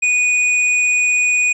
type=tone with hard clipping; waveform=sine; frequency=2471 Hz; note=D#7; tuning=13 cents flat; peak=-14 dBFS; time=0.02-1.53 s; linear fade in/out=10 ms; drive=12 dB; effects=resampled to 22050 Hz